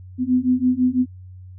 sine beating tone pair, 249.3 / 255.3 Hz, B3 / C4, +16 / -42 cents, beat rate 6 Hz, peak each -19 / -18 dBFS, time 0.18-1.06 s, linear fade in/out 50 ms, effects added 92 Hz sine -37 dBFS peak until 1.58 s

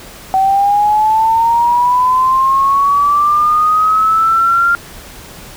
sine linear sweep, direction up, 760 to 1396 Hz, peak -8 dBFS, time 0.34-4.75 s, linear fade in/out 0 ms, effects pink hiss -34 dBFS RMS until 5.56 s

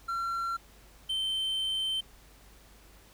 triangle tone pair in turn, 1364 / 3101 Hz, F6 / G7, -41 / -19 cents, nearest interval octave + major second, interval 1422 cents, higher second, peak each -28 / -27 dBFS, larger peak second, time 0.08-0.57 / 1.09-2.01 s, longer second, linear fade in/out 10 ms, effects added 50 Hz sine -56 dBFS peak until 3.13 s + pink hiss -58 dBFS RMS until 3.13 s

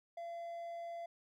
triangle tone, 681 Hz, F5, 44 cents flat, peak -40 dBFS, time 0.17-1.06 s, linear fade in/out 5 ms, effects none

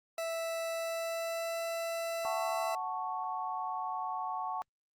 40% pulse tone with pitch glide, 659.3 to 666.6 Hz, E5 to E5, 0 to +19 cents, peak -33 dBFS, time 0.18-2.75 s, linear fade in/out 2 ms, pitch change +19 cents, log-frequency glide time 0.7-1.61 s
sine chord, F# minor, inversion none, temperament equal, 740 / 880 / 1108.7 Hz, F#5 / A5 / C#6, 0 / 0 / 0 cents, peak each -38 dBFS, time 2.25-4.62 s, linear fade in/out 0 ms
effects Opus 48 kbps

